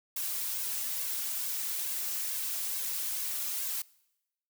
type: noise with flanger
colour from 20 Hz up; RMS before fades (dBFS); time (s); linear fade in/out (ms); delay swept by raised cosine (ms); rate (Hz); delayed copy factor
blue; -34; 0.16-3.82; 5; 1.8 to 3.6; 2.3; +0.7
effects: noise-tail reverb RT60 0.9 s tail -23 dB re dry